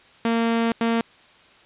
sawtooth tone bursts at uneven times, 230 Hz, A#3, 23 cents flat, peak -15 dBFS, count 2, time 0.25-0.72 / 0.81-1.01 s, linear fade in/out 2 ms, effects white hiss -52 dBFS RMS until 1.65 s + resampled to 8000 Hz

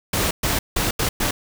pink noise bursts at uneven times, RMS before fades -21 dBFS, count 5, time 0.13-0.31 / 0.43-0.59 / 0.76-0.91 / 0.99-1.09 / 1.2-1.31 s, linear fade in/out 5 ms, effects none

